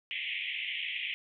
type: band-pass noise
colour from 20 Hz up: pink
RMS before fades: -36 dBFS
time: 0.11-1.14 s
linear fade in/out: 0 ms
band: 2000 to 3300 Hz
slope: 96 dB/octave
effects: none